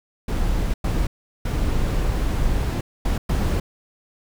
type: noise bursts at uneven times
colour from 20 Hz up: brown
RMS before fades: -21 dBFS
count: 5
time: 0.28-0.74 / 0.84-1.07 / 1.45-2.81 / 3.05-3.18 / 3.29-3.6 s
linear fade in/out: 5 ms
effects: none